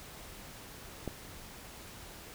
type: click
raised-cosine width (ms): 2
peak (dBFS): -22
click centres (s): 1.077
effects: pink hiss -49 dBFS RMS until 2.34 s